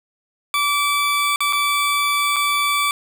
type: tone with dropouts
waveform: 20% pulse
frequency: 1157 Hz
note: D6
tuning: 26 cents flat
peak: -12 dBFS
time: 0.54-2.91 s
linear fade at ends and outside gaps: 1 ms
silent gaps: 1.36-1.405 / 1.526-1.531 / 2.361-2.365 s
effects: none